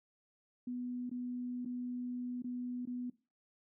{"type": "tone with dropouts", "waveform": "sine", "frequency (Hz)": 246.9, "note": "B3", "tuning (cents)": 0, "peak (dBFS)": -37, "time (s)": [0.67, 3.1], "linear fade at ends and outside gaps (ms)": 5, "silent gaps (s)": [[1.096, 1.113], [1.65, 1.657], [2.422, 2.442], [2.855, 2.872]], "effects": ["noise-tail reverb RT60 0.3 s tail -18 dB re dry"]}